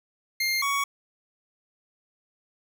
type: tone pair in turn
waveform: 25% pulse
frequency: 2114 / 1119.9 Hz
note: C7 / C#6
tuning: +17 / +17 cents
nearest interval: major seventh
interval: 1100 cents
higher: first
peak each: -20 dBFS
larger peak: neither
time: 0.4-0.62 / 0.62-0.84 s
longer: neither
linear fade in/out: 5 ms
effects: none